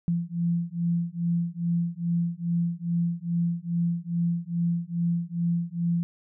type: beating tone pair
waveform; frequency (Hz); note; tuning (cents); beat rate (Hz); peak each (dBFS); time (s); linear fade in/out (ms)
sine; 169.6 / 172; E3 / F3; +50 / -26; 2.4; -27; 0.08-6.03; 0
effects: none